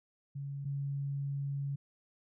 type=tone pair in turn; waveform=sine; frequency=140 / 140 Hz; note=C#3 / C#3; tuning=+18 / +18 cents; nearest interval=unison; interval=0 cents; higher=neither; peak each=-37 / -33 dBFS; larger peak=second; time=0.35-0.65 / 0.65-1.76 s; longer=second; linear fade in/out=10 ms; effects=none